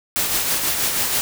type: noise with tremolo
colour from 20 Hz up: white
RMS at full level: -19 dBFS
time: 0.16-1.21 s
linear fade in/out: 0 ms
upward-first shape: triangle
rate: 6.2 Hz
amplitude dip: 45%
effects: none